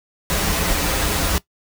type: noise with comb filter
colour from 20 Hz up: pink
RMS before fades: -20 dBFS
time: 0.3-1.38 s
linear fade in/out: 0 ms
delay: 8.3 ms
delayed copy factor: -0.65
effects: noise-tail reverb RT60 0.1 s tail -18 dB re dry